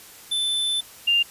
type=tone pair in turn; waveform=square / sine; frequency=3524 / 2797 Hz; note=A7 / F7; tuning=+2 / +2 cents; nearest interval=major third; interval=400 cents; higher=first; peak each=-22 / -16 dBFS; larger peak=second; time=0.31-0.81 / 1.07-1.23 s; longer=first; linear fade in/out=10 ms; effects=white hiss -45 dBFS RMS until 1.3 s + resampled to 32000 Hz